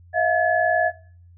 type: tone cluster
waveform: sine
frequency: 645 / 705 / 1711 Hz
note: E5 / F5 / A6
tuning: -38 / +16 / -49 cents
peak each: -21 dBFS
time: 0.13-0.92 s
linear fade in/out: 50 ms
effects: noise-tail reverb RT60 0.5 s tail -21 dB re dry + added 87 Hz sine -46 dBFS peak until 1.37 s